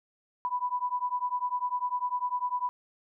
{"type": "beating tone pair", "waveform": "sine", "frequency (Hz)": [985, 995], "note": ["B5", "B5"], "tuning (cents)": [-5, 13], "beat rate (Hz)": 10, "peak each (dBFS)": [-31, -31], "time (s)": [0.45, 2.69], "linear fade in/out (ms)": 0, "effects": []}